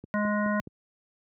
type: click train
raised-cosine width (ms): 3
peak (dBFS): -27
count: 4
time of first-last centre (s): 0.04-0.673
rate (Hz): 4.74
type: harmonic tone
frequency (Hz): 208.6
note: G#3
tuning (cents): +8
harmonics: 1 / 3 / 5 / 7 / 9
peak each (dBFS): -26 / -31 / -33 / -34 / -36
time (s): 0.14-0.6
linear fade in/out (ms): 0
effects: high-pass 100 Hz 12 dB/octave